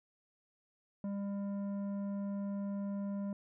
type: tone with tanh clipping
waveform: sine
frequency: 200 Hz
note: G3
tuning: 35 cents sharp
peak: -37 dBFS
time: 1.04-3.33 s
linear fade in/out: 2 ms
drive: 10 dB
effects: none